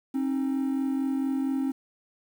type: tone pair together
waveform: triangle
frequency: 267.5 / 311.8 Hz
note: C4 / D#4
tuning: +38 / +4 cents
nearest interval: minor third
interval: 266 cents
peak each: -23 / -30 dBFS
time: 0.14-1.72 s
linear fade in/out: 10 ms
effects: tanh soft clip ceiling -16 dBFS + 9-bit